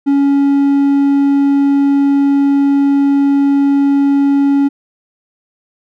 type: tone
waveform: triangle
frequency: 279.8 Hz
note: C#4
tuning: 16 cents sharp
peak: -6 dBFS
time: 0.06-4.69 s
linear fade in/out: 20 ms
effects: none